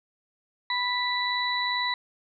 harmonic tone, 987.8 Hz, B5, in tune, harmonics 1 / 2 / 4, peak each -29 / -29 / -29 dBFS, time 0.7-1.94 s, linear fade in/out 2 ms, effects none

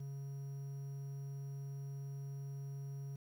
triangle tone with quantisation, 138.59 Hz, C#3, in tune, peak -40 dBFS, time 0-3.16 s, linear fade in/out 5 ms, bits 11, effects none

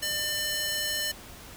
square tone with high-pass filter, 599 Hz, D5, 34 cents sharp, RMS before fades -30 dBFS, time 0.02-1.12 s, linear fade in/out 10 ms, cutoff 2400 Hz, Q 0.74, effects pink hiss -46 dBFS RMS until 1.56 s

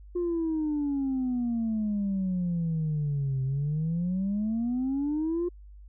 sine exponential two-way sweep, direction down then up, 356.5 to 130.81 to 356.5 Hz, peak -24 dBFS, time 0.15-5.49 s, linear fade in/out 10 ms, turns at 3.43 s, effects tanh soft clip ceiling -23 dBFS + added 50 Hz sine -45 dBFS peak until 5.88 s

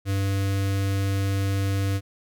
square tone with notch filter, 98 Hz, G2, in tune, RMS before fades -24 dBFS, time 0.05-2.01 s, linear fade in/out 50 ms, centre 880 Hz, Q 1.8, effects none

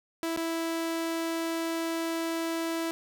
sawtooth tone with dropouts, 329.6 Hz, E4, in tune, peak -25 dBFS, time 0.23-2.91 s, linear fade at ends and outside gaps 0 ms, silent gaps 0.363-0.374 s, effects none

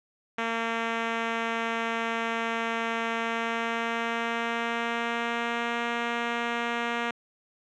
5% pulse tone with pitch glide, 228.8 to 235.8 Hz, A#3 to A#3, -32 to +20 cents, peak -15 dBFS, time 0.38-7.11 s, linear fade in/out 5 ms, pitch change +52 cents, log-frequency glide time 3.16-5.85 s, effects low-pass 3000 Hz 12 dB/octave

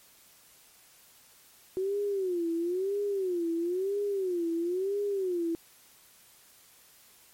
sine tone with vibrato, 368.6 Hz, F#4, 7 cents flat, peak -27 dBFS, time 1.77-5.55 s, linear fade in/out 0 ms, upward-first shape sine, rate 1 Hz, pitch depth 180 cents each way, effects white hiss -58 dBFS RMS until 7.33 s + MP3 64 kbps

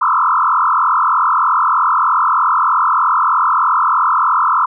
sine tone with frequency modulation, 1174.7 Hz, D6, in tune, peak -10 dBFS, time 0.01-4.66 s, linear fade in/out 10 ms, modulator 43.2 Hz, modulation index 4.5, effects none

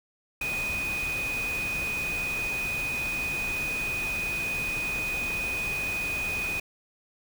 sine tone in noise, 2489 Hz, D#7, in tune, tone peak -28 dBFS, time 0.41-6.6 s, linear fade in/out 5 ms, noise pink, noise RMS -37 dBFS, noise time 0.41-6.6 s, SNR +6 dB, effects none

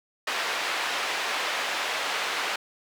white band-pass noise, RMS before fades -29 dBFS, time 0.27-2.56 s, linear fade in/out 5 ms, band 530 to 2800 Hz, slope 12 dB/octave, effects none

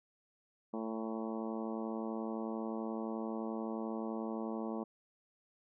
harmonic tone with a mistuned harmonic, 111.5 Hz, A2, 23 cents sharp, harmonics 2 / 3 / 4 / 5 / 6 / 7 / 8 / 9 / 10, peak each -39 / -43 / -45 / -47 / -49 / -50 / -51 / -52 / -53 dBFS, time 0.73-4.84 s, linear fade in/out 10 ms, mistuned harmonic 9, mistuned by -17 cents, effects none

